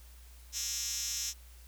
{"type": "tone with high-pass filter", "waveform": "5% pulse", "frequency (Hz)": 235.3, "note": "A#3", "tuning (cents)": 16, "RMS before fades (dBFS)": -36, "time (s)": [0.52, 1.34], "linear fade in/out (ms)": 50, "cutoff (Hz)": 5200, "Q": 6.6, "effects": ["added 60 Hz sine -51 dBFS peak until 1.67 s", "white hiss -60 dBFS RMS until 1.67 s"]}